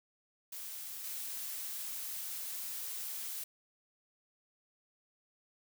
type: noise with level steps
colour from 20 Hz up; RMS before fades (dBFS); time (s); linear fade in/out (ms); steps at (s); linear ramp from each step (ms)
blue; -44 / -41; 0.52-3.44; 5; 1.04; 2
effects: none